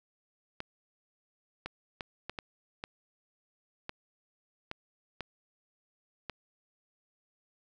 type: clicks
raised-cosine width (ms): 0.3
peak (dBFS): -21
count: 10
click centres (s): 0.604 / 1.66 / 2.008 / 2.296 / 2.388 / 2.839 / 3.894 / 4.714 / 5.207 / 6.297
effects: none